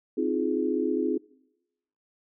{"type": "chord", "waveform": "sine", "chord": "F minor seventh", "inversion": "second", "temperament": "just", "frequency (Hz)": [261.9, 314.3, 349.2, 419.1], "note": ["C4", "Eb4", "F4", "Ab4"], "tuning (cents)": [2, 18, 0, 16], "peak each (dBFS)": -29, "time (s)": [0.17, 1.18], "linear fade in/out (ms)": 10, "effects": ["noise-tail reverb RT60 0.9 s tail -23 dB re dry"]}